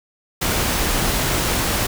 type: noise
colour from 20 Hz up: pink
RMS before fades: -20 dBFS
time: 0.41-1.87 s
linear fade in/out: 10 ms
effects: none